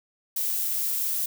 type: noise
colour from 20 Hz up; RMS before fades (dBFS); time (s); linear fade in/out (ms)
violet; -27; 0.36-1.26; 5
effects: none